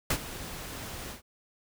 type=noise with ADSR envelope; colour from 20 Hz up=pink; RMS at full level=-25 dBFS; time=0.1-1.22 s; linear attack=5 ms; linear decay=69 ms; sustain=-15 dB; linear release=120 ms; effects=none